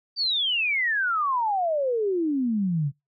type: exponential sweep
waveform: sine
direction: down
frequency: 4699 to 134.7 Hz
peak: -21 dBFS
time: 0.16-2.92 s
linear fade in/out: 50 ms
effects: noise-tail reverb RT60 0.2 s tail -26 dB re dry + MP3 48 kbps